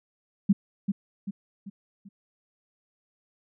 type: tone with echo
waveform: sine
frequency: 198.3 Hz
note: G3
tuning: 20 cents sharp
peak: -15 dBFS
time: 0.49-0.53 s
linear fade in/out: 10 ms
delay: 390 ms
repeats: 4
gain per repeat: -7 dB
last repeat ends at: 2.09 s
effects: none